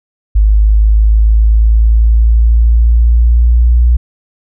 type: exponential sweep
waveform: sine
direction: up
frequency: 51.91 to 60 Hz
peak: -4 dBFS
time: 0.35-3.97 s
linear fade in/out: 10 ms
effects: none

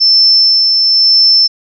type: tone with tremolo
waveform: sine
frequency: 5310 Hz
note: E8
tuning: 12 cents sharp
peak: -4 dBFS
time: 0-1.48 s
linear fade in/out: 20 ms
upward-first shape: sine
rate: 1 Hz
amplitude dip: 30%
effects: none

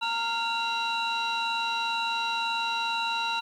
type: tone cluster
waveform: sine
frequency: 921 / 1392 / 2761 / 3929 Hz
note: A#5 / F6 / F7 / B7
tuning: -21 / -6 / -20 / -10 cents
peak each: -28 / -33 / -31 / -31 dBFS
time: 0.01-3.41 s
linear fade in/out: 20 ms
effects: tanh soft clip ceiling -21 dBFS + 10-bit

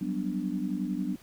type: chord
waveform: sine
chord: G major seventh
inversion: third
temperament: equal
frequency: 185 / 196 / 246.9 / 293.7 Hz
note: F#3 / G3 / B3 / D4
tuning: 0 / 0 / 0 / 0 cents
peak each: -34 dBFS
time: 0.01-1.16 s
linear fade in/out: 5 ms
effects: pink hiss -56 dBFS RMS until 1.22 s

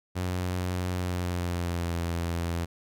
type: tone with pitch glide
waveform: sawtooth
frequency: 90.6 to 85.02 Hz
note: F#2 to F2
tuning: -36 to -46 cents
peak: -24 dBFS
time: 0.15-2.66 s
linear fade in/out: 20 ms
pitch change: -110 cents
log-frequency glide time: 0.96-1.98 s
effects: none

